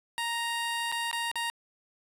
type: tone with dropouts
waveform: 15% pulse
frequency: 933 Hz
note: A#5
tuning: 1 cent sharp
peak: -23 dBFS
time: 0.18-1.5 s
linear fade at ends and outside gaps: 0 ms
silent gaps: 0.917-0.923 / 1.113-1.129 / 1.315-1.356 s
effects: resampled to 32000 Hz + 10-bit